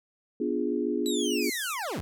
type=chord; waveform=sine; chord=B diminished seventh; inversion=none; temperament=equal; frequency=246.9 / 293.7 / 349.2 / 415.3 Hz; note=B3 / D4 / F4 / Ab4; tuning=0 / 0 / 0 / 0 cents; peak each=-31 dBFS; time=0.4-1.5 s; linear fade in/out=5 ms
type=linear sweep; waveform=25% pulse; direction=down; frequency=3973 to 34.65 Hz; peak=-27 dBFS; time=1.06-2.01 s; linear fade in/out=0 ms
type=band-pass noise; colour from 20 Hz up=pink; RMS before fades=-39 dBFS; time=1.4-1.77 s; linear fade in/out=50 ms; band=5600 to 14000 Hz; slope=96 dB/octave
effects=none